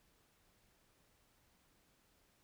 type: silence
effects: pink hiss -73 dBFS RMS until 2.43 s